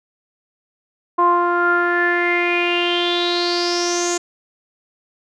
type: tone with low-pass filter sweep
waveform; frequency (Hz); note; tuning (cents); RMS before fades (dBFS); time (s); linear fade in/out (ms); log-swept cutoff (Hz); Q
sawtooth; 349.2; F4; 0; -18; 1.18-4.18; 10; 1000 to 7000; 8.2
effects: none